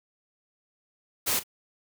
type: noise with echo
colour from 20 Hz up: white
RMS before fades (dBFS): -26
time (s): 1.26-1.4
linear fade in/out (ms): 20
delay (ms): 37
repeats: 1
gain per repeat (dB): -15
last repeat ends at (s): 1.437
effects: none